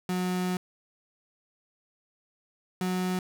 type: tone pair in turn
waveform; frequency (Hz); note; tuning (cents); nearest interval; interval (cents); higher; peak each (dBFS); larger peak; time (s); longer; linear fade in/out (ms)
35% pulse; 182 / 183.37; F#3 / F#3; -28 / -15; unison; 13; second; -25; neither; 0.09-0.57 / 2.81-3.19; first; 2
effects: none